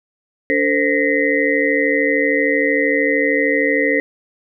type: tone cluster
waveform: sine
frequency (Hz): 288 / 447.9 / 521 / 1878 / 2035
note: D4 / A4 / C5 / A#6 / C7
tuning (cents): -34 / +31 / -7 / +12 / -49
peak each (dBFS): -20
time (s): 0.5-4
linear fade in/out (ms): 0
effects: none